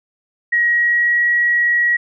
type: tone with pitch glide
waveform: sine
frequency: 1898 to 1912.3 Hz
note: A#6 to A#6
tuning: +31 to +44 cents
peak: -12 dBFS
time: 0.52-1.97 s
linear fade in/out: 10 ms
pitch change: +13 cents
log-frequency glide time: 0.69-1.23 s
effects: none